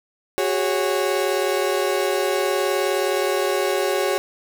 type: chord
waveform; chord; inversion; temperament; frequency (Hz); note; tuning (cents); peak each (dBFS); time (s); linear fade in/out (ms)
35% pulse; F# suspended second; none; equal with one note detuned; 370 / 409.4 / 554.4; F#4 / G#4 / C#5; 0 / -25 / 0; -22; 0.38-4.18; 0
effects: 9-bit